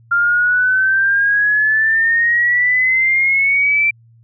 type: exponential sweep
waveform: sine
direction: up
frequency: 1390 to 2349 Hz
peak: -11 dBFS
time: 0.11-3.91 s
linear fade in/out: 10 ms
effects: added 115 Hz sine -45 dBFS peak until 4.23 s